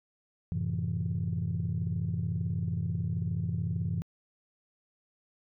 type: chord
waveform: sine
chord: F# half-diminished seventh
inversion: none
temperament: just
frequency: 92.5 / 111 / 133.2 / 166.5 Hz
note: F#2 / A2 / C3 / E3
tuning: 0 / +16 / +31 / +18 cents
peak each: -33 / -34 / -36 / -32 dBFS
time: 0.52-4.02 s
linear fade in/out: 0 ms
effects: tanh soft clip ceiling -22 dBFS